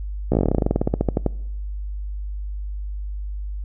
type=slowing click train; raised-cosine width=2 ms; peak=-5 dBFS; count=23; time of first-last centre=0.32-1.263 s; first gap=15 ms; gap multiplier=1.09; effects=noise-tail reverb RT60 0.9 s tail -23 dB re dry + added 50 Hz sine -26 dBFS peak until 3.64 s